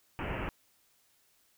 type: low-pass noise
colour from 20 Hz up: pink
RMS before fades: -36 dBFS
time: 0.19-0.49 s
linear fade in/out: 0 ms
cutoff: 2900 Hz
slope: 96 dB/octave
effects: white hiss -69 dBFS RMS until 1.57 s